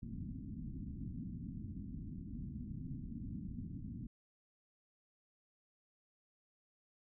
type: low-pass noise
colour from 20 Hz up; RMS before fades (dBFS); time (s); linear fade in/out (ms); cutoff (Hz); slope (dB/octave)
white; -45; 0.02-4.07; 10; 260; 48
effects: none